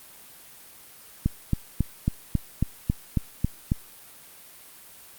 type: click train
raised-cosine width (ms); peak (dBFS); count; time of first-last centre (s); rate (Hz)
5; -9; 10; 1.26-3.719; 3.66
effects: white hiss -48 dBFS RMS until 5.18 s + Opus 32 kbps